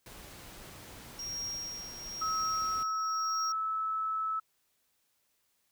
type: noise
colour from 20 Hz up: pink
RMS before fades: -49 dBFS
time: 0.06-2.83 s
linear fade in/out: 2 ms
type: tone with tremolo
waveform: triangle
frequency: 5600 Hz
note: F8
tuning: 4 cents sharp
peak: -33 dBFS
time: 1.19-3.52 s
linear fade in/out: 2 ms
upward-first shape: triangle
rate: 1 Hz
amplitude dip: 70%
type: tone with pitch glide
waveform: sine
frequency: 1294 to 1303.8 Hz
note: E6 to E6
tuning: -32 to -19 cents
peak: -30 dBFS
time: 2.21-4.4 s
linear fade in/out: 10 ms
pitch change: +13 cents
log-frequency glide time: 2.53-3.35 s
effects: white hiss -75 dBFS RMS until 5.71 s